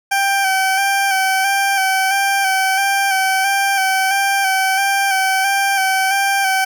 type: tone with vibrato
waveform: 20% pulse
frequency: 777 Hz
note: G5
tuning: 16 cents flat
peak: -9 dBFS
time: 0.11-6.65 s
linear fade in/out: 10 ms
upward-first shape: square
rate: 1.5 Hz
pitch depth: 27 cents each way
effects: none